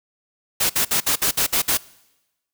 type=noise bursts; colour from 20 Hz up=white; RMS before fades=-19 dBFS; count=8; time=0.6-1.775 s; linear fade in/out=10 ms; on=97 ms; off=57 ms; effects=noise-tail reverb RT60 1.0 s tail -22 dB re dry